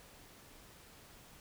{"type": "silence", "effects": ["pink hiss -58 dBFS RMS until 1.4 s"]}